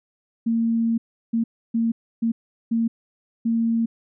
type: tone bursts at uneven times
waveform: sine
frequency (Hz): 229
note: A#3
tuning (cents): -31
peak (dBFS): -18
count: 6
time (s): 0.46-0.98 / 1.33-1.44 / 1.74-1.92 / 2.22-2.32 / 2.71-2.88 / 3.45-3.86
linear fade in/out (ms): 10
effects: none